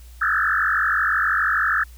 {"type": "tone with frequency modulation", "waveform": "sine", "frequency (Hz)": 1523, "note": "F#6", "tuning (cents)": 50, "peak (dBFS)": -17, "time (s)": [0.21, 1.84], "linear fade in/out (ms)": 10, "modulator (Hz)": 46.3, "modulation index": 5.5, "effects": ["added 60 Hz sine -40 dBFS peak until 1.97 s", "white hiss -53 dBFS RMS until 1.97 s"]}